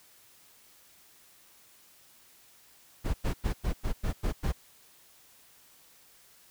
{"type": "noise bursts", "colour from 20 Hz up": "brown", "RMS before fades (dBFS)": -28, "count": 8, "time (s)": [3.04, 4.526], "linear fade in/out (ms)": 20, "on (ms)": 100, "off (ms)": 98, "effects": ["white hiss -59 dBFS RMS until 6.5 s"]}